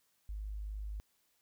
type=tone; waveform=sine; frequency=51.7 Hz; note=G#1; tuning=7 cents flat; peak=-38 dBFS; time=0.29-1 s; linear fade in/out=0 ms; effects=white hiss -75 dBFS RMS until 1.41 s